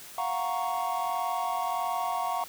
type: chord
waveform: triangle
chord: Gb major seventh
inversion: third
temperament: equal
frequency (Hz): 698.5 / 740 / 932.3 / 1108.7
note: F5 / Gb5 / Bb5 / Db6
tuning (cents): 0 / 0 / 0 / 0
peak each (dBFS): -31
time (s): 0.18-2.44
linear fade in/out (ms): 2
effects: tanh soft clip ceiling -16 dBFS + white hiss -46 dBFS RMS until 2.48 s